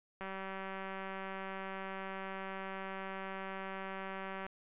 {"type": "click train", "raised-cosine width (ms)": 0.5, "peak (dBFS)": -28, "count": 818, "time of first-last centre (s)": [0.21, 4.465], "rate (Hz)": 192, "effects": ["resampled to 8000 Hz"]}